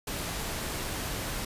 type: noise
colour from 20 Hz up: pink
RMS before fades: -34 dBFS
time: 0.07-1.45 s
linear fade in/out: 5 ms
effects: resampled to 32000 Hz